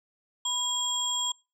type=tone cluster; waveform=sine; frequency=994 / 3288 / 7460 Hz; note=B5 / G#7 / A#8; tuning=+11 / -18 / 0 cents; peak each=-35 / -28 / -30 dBFS; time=0.45-1.32 s; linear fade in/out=5 ms; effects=noise-tail reverb RT60 0.3 s tail -26 dB re dry + tanh soft clip ceiling -18 dBFS